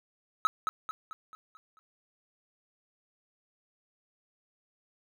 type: tone with echo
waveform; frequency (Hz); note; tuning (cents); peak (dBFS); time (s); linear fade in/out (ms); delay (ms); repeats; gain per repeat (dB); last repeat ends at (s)
triangle; 1288; E6; -41; -19; 0.45-0.47; 0; 220; 6; -6; 1.79
effects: none